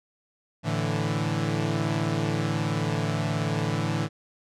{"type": "chord", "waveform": "sawtooth", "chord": "A suspended fourth", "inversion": "none", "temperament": "equal with one note detuned", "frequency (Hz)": [110, 146.16, 164.81], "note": ["A2", "D3", "E3"], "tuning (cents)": [0, -8, 0], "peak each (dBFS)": -25, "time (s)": [0.63, 4.09], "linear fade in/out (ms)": 50, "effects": ["low-pass 7000 Hz 12 dB/octave"]}